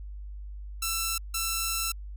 5% pulse tone bursts at uneven times, 1337 Hz, E6, 24 cents sharp, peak -16 dBFS, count 2, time 0.82-1.18 / 1.34-1.92 s, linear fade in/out 5 ms, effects added 50 Hz sine -37 dBFS peak until 2.16 s

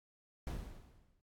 brown noise with exponential decay, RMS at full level -37 dBFS, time 0.47-1.21 s, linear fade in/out 2 ms, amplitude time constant 160 ms, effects AAC 64 kbps

